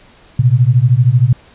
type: beating tone pair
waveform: sine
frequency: 117.3 / 130.3 Hz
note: A#2 / C3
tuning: +11 / -7 cents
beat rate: 13 Hz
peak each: -10 dBFS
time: 0.39-1.33 s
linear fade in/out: 5 ms
effects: pink hiss -45 dBFS RMS until 1.54 s + resampled to 8000 Hz